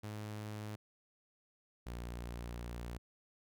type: tone pair in turn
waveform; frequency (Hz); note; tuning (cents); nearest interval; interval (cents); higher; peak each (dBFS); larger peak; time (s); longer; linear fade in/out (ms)
sawtooth; 106.1 / 59.27; G#2 / A#1; +38 / +29; minor seventh; 1009; first; -38 / -38; neither; 0.03-0.76 / 1.86-2.98; second; 10
effects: none